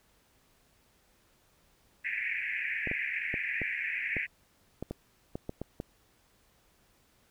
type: band-pass noise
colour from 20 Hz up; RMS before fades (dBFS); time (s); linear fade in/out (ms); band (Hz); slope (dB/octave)
white; -34; 2.04-4.27; 20; 1700 to 2500; 96
type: clicks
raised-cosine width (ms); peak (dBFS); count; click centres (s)
2; -22; 11; 2.873 / 2.914 / 3.341 / 3.617 / 4.167 / 4.826 / 4.91 / 5.355 / 5.494 / 5.616 / 5.801
effects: pink hiss -67 dBFS RMS until 7.3 s